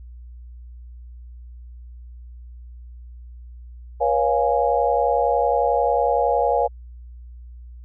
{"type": "chord", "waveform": "sine", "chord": "C# dominant seventh", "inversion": "third", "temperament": "equal with one note detuned", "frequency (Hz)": [483.4, 554.4, 698.5, 830.6], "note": ["B4", "C#5", "E#5", "G#5"], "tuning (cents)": [-37, 0, 0, 0], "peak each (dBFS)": -22, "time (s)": [4, 6.68], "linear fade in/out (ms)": 20, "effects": ["added 60 Hz sine -37 dBFS peak until 7.84 s"]}